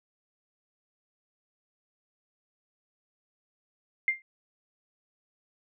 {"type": "tone with exponential decay", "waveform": "sine", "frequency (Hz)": 2104, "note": "C7", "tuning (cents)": 9, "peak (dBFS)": -18, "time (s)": [4.08, 4.22], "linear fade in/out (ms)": 1, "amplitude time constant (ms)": 29, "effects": []}